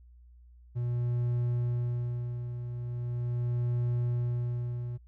triangle tone with tremolo, 120.9 Hz, B2, 36 cents flat, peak -24 dBFS, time 0.75-4.98 s, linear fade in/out 20 ms, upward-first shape sine, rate 0.4 Hz, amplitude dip 60%, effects added 60 Hz sine -52 dBFS peak until 5.07 s

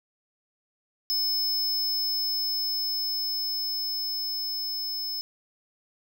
square tone with level ramp, 5220 Hz, E8, 18 cents flat, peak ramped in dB -24 to -30 dBFS, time 1.1-5.21 s, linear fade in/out 0 ms, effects none

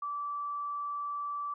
sine tone, 1160 Hz, D6, 22 cents flat, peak -33 dBFS, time 0.02-1.54 s, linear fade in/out 5 ms, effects none

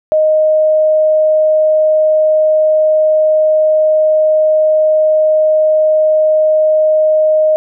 sine tone, 621 Hz, D#5, 3 cents flat, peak -7 dBFS, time 0.12-7.56 s, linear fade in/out 0 ms, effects none

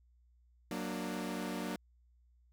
sawtooth chord, Gb augmented, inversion none, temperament equal with one note detuned, 185 / 233.1 / 296.7 Hz, Gb3 / Bb3 / D4, 0 / 0 / +18 cents, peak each -37 / -37 / -38 dBFS, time 0.71-1.76 s, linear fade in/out 2 ms, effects added 60 Hz sine -64 dBFS peak until 2.52 s

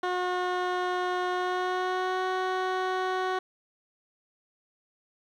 15% pulse tone with pitch glide, 362 to 372 Hz, F#4 to F#4, -38 to +9 cents, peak -20 dBFS, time 0.03-3.39 s, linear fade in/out 5 ms, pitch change +47 cents, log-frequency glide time 1.32-2.25 s, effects low-pass 3000 Hz 12 dB/octave + 10-bit

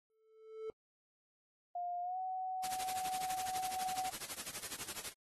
triangle tone with exponential growth, 440 Hz, A4, in tune, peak -36 dBFS, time 0.1-0.7 s, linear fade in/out 0 ms, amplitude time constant 130 ms
sine tone with pitch glide, 707 to 748.2 Hz, F5 to F#5, +21 to +19 cents, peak -37 dBFS, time 1.75-4.1 s, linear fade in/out 5 ms, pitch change +98 cents, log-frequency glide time 2.02-2.18 s
white noise with tremolo, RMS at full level -41 dBFS, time 2.63-5.13 s, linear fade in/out 10 ms, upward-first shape sine, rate 12 Hz, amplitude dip 85%
effects AAC 32 kbps

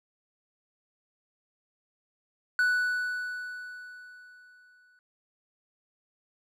triangle tone with exponential decay, 1483 Hz, F#6, 4 cents sharp, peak -19 dBFS, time 2.59-4.99 s, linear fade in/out 1 ms, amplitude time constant 520 ms, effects none

